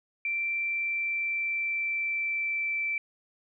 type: tone with pitch glide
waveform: sine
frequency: 2349 to 2330 Hz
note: D7 to D7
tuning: 0 to -14 cents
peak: -27 dBFS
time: 0.25-2.98 s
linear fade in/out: 2 ms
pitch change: -14 cents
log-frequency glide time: 0.54-2.83 s
effects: none